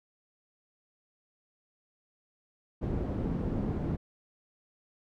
white low-pass noise, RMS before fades -32 dBFS, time 2.81-3.97 s, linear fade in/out 20 ms, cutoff 240 Hz, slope 12 dB/octave, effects none

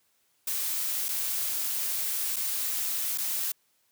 blue noise with dropouts, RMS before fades -30 dBFS, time 0.47-3.52 s, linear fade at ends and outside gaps 5 ms, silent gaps 1.085-1.088 / 2.361-2.365 / 3.177-3.182 s, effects white hiss -70 dBFS RMS until 3.91 s + high-pass 80 Hz 12 dB/octave

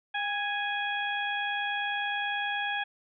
harmonic tone with a mistuned harmonic, 830.6 Hz, G#5, in tune, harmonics 1 / 2 / 3 / 4, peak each -33 / -32 / -36 / -37 dBFS, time 0.14-2.84 s, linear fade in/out 10 ms, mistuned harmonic 1, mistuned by -42 cents, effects none

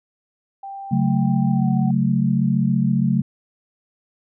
sine tone with pitch glide, 787 to 751.5 Hz, G5 to F#5, +7 to +27 cents, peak -30 dBFS, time 0.63-1.91 s, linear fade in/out 5 ms, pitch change -80 cents, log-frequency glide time 1.51-1.68 s
sine chord, F# minor, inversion second, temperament equal, 138.59 / 185 / 220 Hz, C#3 / F#3 / A3, 0 / 0 / 0 cents, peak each -20 dBFS, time 0.91-3.22 s, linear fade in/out 10 ms
effects none

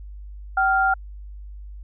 sine tone pair together, 768.7 / 1396.9 Hz, G5 / F6, -34 / 0 cents, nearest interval minor seventh, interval 1034 cents, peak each -19 dBFS, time 0.57-0.94 s, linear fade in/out 5 ms, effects added 50 Hz sine -35 dBFS peak until 1.83 s

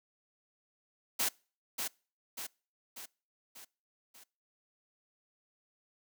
white noise with echo, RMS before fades -31 dBFS, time 1.19-1.29 s, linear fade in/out 10 ms, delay 590 ms, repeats 5, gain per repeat -5 dB, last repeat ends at 4.24 s, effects noise-tail reverb RT60 0.4 s tail -26 dB re dry + high-pass 200 Hz 12 dB/octave

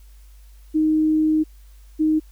sine tone pair in turn, 311.1 / 311.1 Hz, D#4 / D#4, 0 / 0 cents, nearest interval unison, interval 0 cents, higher neither, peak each -15 dBFS, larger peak neither, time 0.74-1.44 / 1.99-2.2 s, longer first, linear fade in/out 20 ms, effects added 50 Hz sine -43 dBFS peak until 2.31 s + white hiss -59 dBFS RMS until 2.31 s

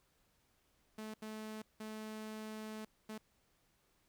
sawtooth tone bursts at uneven times, 216.7 Hz, A3, 26 cents flat, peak -40 dBFS, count 4, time 0.98-1.14 / 1.22-1.62 / 1.8-2.85 / 3.09-3.18 s, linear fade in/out 5 ms, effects pink hiss -75 dBFS RMS until 4.08 s

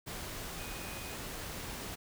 sine tone in noise, 2489 Hz, D#7, in tune, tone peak -50 dBFS, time 0.58-1.16 s, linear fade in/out 20 ms, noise pink, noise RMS -42 dBFS, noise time 0.06-1.96 s, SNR -11 dB, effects none

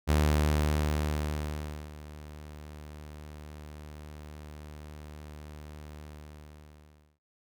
sawtooth tone with ADSR envelope, 75.3 Hz, D2, 44 cents sharp, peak -18 dBFS, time 0.07-7.19 s, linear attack 30 ms, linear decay 1800 ms, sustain -21 dB, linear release 1200 ms, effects noise-tail reverb RT60 0.4 s tail -26 dB re dry

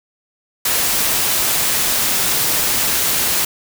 white noise, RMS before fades -17 dBFS, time 0.65-3.45 s, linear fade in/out 5 ms, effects none

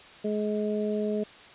harmonic tone, 211 Hz, G#3, 28 cents sharp, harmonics 1 / 2 / 3, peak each -29 / -29 / -34 dBFS, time 0.24-1.24 s, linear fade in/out 10 ms, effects white hiss -49 dBFS RMS until 1.54 s + resampled to 8000 Hz

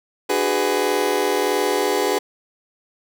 30% pulse chord, G# half-diminished seventh, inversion second, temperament just, 299 / 373.8 / 415.3 / 498.4 Hz, D4 / F#4 / G#4 / B4, +31 / +18 / 0 / +16 cents, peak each -25 / -21 / -19 / -21 dBFS, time 0.29-2.19 s, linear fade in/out 10 ms, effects none

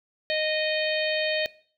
harmonic tone, 619 Hz, D#5, 9 cents flat, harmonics 1 / 3 / 4 / 5 / 6 / 7, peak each -26 / -31 / -32 / -33 / -34 / -34 dBFS, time 0.3-1.46 s, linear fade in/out 0 ms, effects noise-tail reverb RT60 0.5 s tail -21 dB re dry

